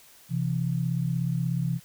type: tone pair together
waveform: sine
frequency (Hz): 130.81 / 167.43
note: C3 / E3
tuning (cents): 0 / +27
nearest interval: major third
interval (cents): 427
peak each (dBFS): -27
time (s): 0.29-1.8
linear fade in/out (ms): 50
effects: white hiss -54 dBFS RMS until 1.84 s